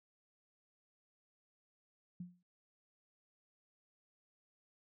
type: tone with exponential decay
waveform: sine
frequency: 177.7 Hz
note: F3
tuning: 30 cents sharp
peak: -40 dBFS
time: 2.2-2.43 s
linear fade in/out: 5 ms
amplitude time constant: 48 ms
effects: none